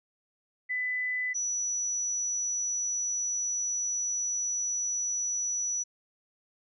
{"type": "tone pair in turn", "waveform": "sine", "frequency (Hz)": [2000, 5904], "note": ["B6", "F#8"], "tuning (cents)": [21, -5], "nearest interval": "octave + perfect fifth", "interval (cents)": 1874, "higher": "second", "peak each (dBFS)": -28, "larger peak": "neither", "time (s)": [[0.69, 1.34], [1.34, 5.84]], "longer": "second", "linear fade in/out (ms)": 20, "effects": []}